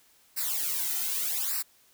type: noise with flanger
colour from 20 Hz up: blue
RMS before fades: -30 dBFS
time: 0.36-1.63 s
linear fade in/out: 20 ms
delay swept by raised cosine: 0.3 to 1.8 ms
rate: 0.83 Hz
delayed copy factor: -0.95
effects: white hiss -62 dBFS RMS until 1.93 s